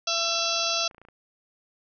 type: harmonic tone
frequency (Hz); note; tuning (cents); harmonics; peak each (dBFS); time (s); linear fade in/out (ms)
671; E5; +31; 1 / 2 / 4 / 5 / 6 / 7 / 8 / 9; -32 / -32 / -32 / -32 / -32 / -32 / -32 / -32; 0.07-0.88; 5
type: click train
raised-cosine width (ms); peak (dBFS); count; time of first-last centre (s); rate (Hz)
0.5; -35; 27; 0.18-1.086; 28.7
effects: none